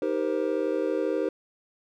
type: chord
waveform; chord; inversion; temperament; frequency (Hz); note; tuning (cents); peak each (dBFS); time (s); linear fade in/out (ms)
triangle; C minor seventh; first; just; 314 / 392.4 / 470.9 / 523.3; Eb4 / G4 / Bb4 / C5; +16 / +2 / +18 / 0; -28; 0.02-1.29; 2
effects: none